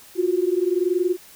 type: tone pair together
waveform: sine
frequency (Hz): 349.2 / 370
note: F4 / F#4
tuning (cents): 0 / 0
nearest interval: minor second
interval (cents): 100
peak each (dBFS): -21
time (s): 0.15-1.17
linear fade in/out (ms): 50
effects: white hiss -47 dBFS RMS until 1.35 s